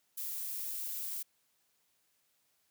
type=noise; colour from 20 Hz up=violet; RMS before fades=-39 dBFS; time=0.17-1.23 s; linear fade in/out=10 ms; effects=white hiss -75 dBFS RMS until 2.7 s + high-pass 60 Hz 12 dB/octave